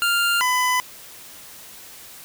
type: tone pair in turn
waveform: 25% pulse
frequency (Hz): 1396.9 / 1002.7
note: F6 / B5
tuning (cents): 0 / +26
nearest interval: tritone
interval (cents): 574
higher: first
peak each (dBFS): -14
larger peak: neither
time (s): 0.02-0.41 / 0.41-0.8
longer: neither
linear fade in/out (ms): 0
effects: white hiss -42 dBFS RMS until 2.24 s